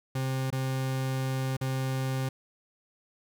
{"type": "tone with dropouts", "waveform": "40% pulse", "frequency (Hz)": 132, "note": "C3", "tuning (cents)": 16, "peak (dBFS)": -27, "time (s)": [0.15, 2.29], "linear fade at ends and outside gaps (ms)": 5, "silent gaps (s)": [[0.504, 0.525], [1.568, 1.611]], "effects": []}